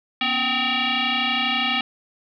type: tone with frequency modulation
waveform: sine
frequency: 240.9 Hz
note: B3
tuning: 43 cents flat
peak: -19 dBFS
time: 0.21-1.81 s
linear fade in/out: 2 ms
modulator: 514 Hz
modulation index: 6.5
effects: none